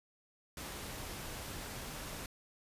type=noise; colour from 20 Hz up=pink; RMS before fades=-44 dBFS; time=0.57-2.26 s; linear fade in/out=2 ms; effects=resampled to 32000 Hz